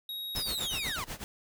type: tone with pitch glide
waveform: square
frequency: 3789 to 3748 Hz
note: A#7 to A#7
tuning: +27 to +9 cents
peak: -36 dBFS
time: 0.09-0.96 s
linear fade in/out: 2 ms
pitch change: -18 cents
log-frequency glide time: 0.36-0.65 s
type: noise with tremolo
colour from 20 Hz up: pink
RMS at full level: -37 dBFS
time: 0.35-1.24 s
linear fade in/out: 0 ms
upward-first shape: sine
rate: 8.1 Hz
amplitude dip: 90%
type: linear sweep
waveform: sawtooth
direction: down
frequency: 5290 to 950 Hz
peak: -31 dBFS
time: 0.36-1.04 s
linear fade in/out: 0 ms
effects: none